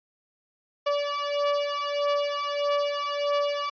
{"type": "beating tone pair", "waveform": "30% pulse", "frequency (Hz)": [576, 577.6], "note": ["D5", "D5"], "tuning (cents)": [-34, -29], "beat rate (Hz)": 1.6, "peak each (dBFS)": -25, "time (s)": [0.86, 3.7], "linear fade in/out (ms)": 10, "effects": ["resampled to 11025 Hz"]}